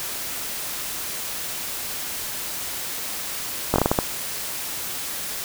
slowing click train, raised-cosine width 1 ms, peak -3 dBFS, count 7, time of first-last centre 3.74-3.988 s, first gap 19 ms, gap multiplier 1.31, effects white hiss -30 dBFS RMS until 5.44 s

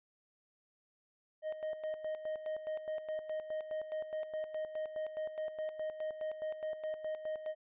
triangle tone with tremolo, 622.3 Hz, D#5, in tune, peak -33 dBFS, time 1.42-7.55 s, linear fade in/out 50 ms, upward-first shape square, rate 4.8 Hz, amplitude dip 65%, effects resampled to 8000 Hz

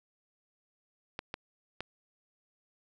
clicks, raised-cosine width 0.3 ms, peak -20 dBFS, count 3, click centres 1.191 / 1.341 / 1.806 s, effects none

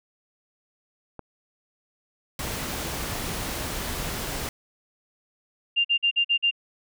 clicks, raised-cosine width 1 ms, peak -23 dBFS, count 2, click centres 1.193 / 2.443 s
pink noise, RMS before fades -31 dBFS, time 2.39-4.49 s, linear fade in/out 2 ms
sine tone bursts, 2794 Hz, F7, in tune, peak -18 dBFS, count 6, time 5.76-6.512 s, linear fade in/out 20 ms, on 87 ms, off 46 ms
effects none

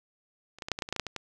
clicks, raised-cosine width 0.2 ms, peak -30 / -20 / -18 / -9 / -17 / -13 / -22 / -12 / -16 / -10 / -18 / -17 dBFS, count 12, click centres 0.586 / 0.622 / 0.685 / 0.717 / 0.789 / 0.822 / 0.889 / 0.926 / 0.963 / 0.997 / 1.067 / 1.163 s, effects none

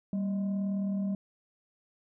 sine tone with frequency modulation, 196 Hz, G3, in tune, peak -27 dBFS, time 0.13-1.15 s, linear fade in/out 2 ms, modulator 431 Hz, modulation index 0.28, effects tanh soft clip ceiling -24 dBFS

